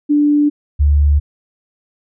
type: tone pair in turn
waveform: sine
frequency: 293.7 / 72.73 Hz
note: D4 / D2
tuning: 0 / -16 cents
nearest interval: 2 octaves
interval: 2416 cents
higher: first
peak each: -9 / -8 dBFS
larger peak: second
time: 0.09-0.5 / 0.79-1.2 s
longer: neither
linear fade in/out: 20 ms
effects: none